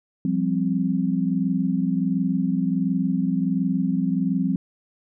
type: chord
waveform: sine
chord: F suspended second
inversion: none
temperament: equal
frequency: 174.61 / 196 / 261.6 Hz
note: F3 / G3 / C4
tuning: 0 / 0 / 0 cents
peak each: -24 dBFS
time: 0.25-4.56 s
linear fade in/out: 2 ms
effects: none